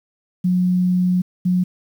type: tone pair in turn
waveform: sine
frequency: 181.1 / 181.1 Hz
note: F#3 / F#3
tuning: -37 / -37 cents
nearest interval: unison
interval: 0 cents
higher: neither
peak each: -14 dBFS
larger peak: neither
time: 0.44-1.22 / 1.45-1.64 s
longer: first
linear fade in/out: 10 ms
effects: 8-bit